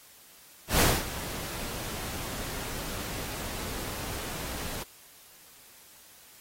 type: noise with ADSR envelope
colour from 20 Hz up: pink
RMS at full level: -22 dBFS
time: 0.68-4.83 s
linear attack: 120 ms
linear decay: 230 ms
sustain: -15 dB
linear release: 3 ms
effects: white hiss -54 dBFS RMS until 6.4 s + AAC 48 kbps